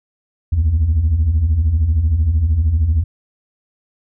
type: beating tone pair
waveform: sine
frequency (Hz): 69.3 / 82.3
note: C#2 / E2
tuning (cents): 0 / -2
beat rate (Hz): 13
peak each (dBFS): -17 / -11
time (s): 0.52-3.04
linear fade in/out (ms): 10
effects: tanh soft clip ceiling -9 dBFS